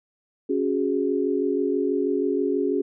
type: chord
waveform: sine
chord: C# suspended fourth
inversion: none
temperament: just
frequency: 277.2 / 369.6 / 415.8 Hz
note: C#4 / F#4 / G#4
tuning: 0 / -2 / +2 cents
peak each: -25 dBFS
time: 0.49-2.82 s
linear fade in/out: 10 ms
effects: none